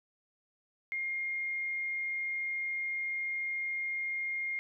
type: tone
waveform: sine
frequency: 2127 Hz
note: C7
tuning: 28 cents sharp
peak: -32 dBFS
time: 0.92-4.59 s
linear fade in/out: 0 ms
effects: none